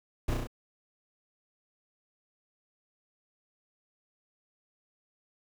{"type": "noise with echo", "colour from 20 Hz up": "brown", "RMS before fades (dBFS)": -29, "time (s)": [0.28, 0.34], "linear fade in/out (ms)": 5, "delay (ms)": 33, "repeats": 4, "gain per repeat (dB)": -2, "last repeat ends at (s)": 0.472, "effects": []}